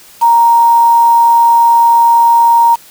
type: tone with quantisation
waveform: sine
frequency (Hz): 932.3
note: A#5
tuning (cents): 0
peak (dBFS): -4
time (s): 0.21-2.76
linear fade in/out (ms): 20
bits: 4
effects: white hiss -39 dBFS RMS until 2.9 s